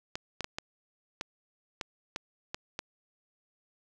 clicks, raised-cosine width 0.2 ms, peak -17 dBFS, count 9, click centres 0.155 / 0.407 / 0.444 / 0.585 / 1.211 / 1.812 / 2.161 / 2.545 / 2.791 s, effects none

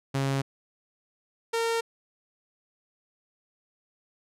sawtooth tone pair in turn, 136.4 / 458.8 Hz, C#3 / A#4, -28 / -28 cents, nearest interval octave + major sixth, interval 2100 cents, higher second, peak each -21 dBFS, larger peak neither, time 0.14-0.42 / 1.53-1.81 s, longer neither, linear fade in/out 10 ms, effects low-pass 10000 Hz 12 dB/octave

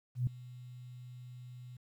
sine tone with ADSR envelope, 124.2 Hz, B2, 10 cents sharp, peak -26 dBFS, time 0.15-1.77 s, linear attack 120 ms, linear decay 3 ms, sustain -20 dB, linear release 6 ms, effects 11-bit

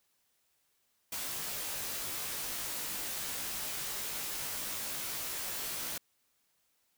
white noise with comb filter, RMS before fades -38 dBFS, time 1.12-5.98 s, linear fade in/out 5 ms, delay 17 ms, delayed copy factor -1, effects white hiss -75 dBFS RMS until 6.97 s

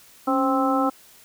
harmonic tone with a mistuned harmonic, 262.4 Hz, C4, 5 cents sharp, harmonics 1 / 2 / 3 / 4 / 5, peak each -22 / -26 / -25 / -29 / -25 dBFS, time 0.27-0.9 s, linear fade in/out 10 ms, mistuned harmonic 1, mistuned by +80 cents, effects white hiss -51 dBFS RMS until 1.24 s

